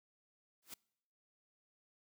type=noise with exponential growth; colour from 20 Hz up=white; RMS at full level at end=-43 dBFS; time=0.62-0.74 s; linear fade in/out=5 ms; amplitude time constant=25 ms; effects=noise-tail reverb RT60 0.8 s tail -26 dB re dry + high-pass 100 Hz 12 dB/octave